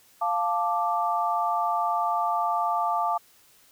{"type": "chord", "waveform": "sine", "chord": "D minor", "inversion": "first", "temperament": "equal", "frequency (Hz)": [698.5, 880, 1174.7], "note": ["F5", "A5", "D6"], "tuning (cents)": [0, 0, 0], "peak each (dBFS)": -27, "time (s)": [0.21, 3.18], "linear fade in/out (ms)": 10, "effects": ["white hiss -58 dBFS RMS until 3.71 s"]}